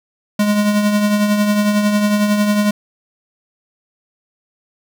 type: tone with tremolo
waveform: square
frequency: 207.7 Hz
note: G#3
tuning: in tune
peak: -11 dBFS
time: 0.39-2.71 s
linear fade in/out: 5 ms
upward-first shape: triangle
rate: 11 Hz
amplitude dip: 50%
effects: 8-bit